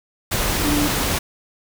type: tone in noise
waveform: sine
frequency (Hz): 293.7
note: D4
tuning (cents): 0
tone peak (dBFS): -19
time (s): 0.64-0.88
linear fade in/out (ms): 10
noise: pink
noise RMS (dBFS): -21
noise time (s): 0.31-1.19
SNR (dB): -1
effects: none